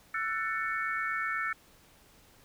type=chord; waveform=sine; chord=F# minor seventh; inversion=third; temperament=just; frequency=1332 / 1480 / 1776 / 2220 Hz; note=E6 / F#6 / A6 / C#7; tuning=+18 / 0 / +16 / +2 cents; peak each=-34 / -38 / -34 / -37 dBFS; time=0.14-1.53 s; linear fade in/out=5 ms; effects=pink hiss -60 dBFS RMS until 2.44 s